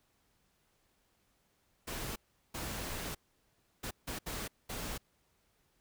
pink noise bursts at uneven times, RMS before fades -40 dBFS, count 6, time 1.87-2.16 / 2.54-3.15 / 3.83-3.91 / 4.07-4.19 / 4.26-4.48 / 4.69-4.98 s, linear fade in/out 10 ms, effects pink hiss -74 dBFS RMS until 5.8 s

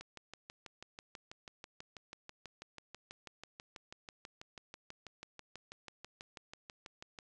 click train, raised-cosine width 0.2 ms, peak -30 dBFS, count 45, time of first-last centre 0.01-7.188 s, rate 6.13 Hz, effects resampled to 24000 Hz

